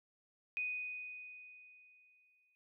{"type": "tone with exponential decay", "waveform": "sine", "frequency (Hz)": 2489, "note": "D#7", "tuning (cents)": 0, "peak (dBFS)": -34, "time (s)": [0.57, 2.55], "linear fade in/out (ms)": 0, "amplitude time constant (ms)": 430, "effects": []}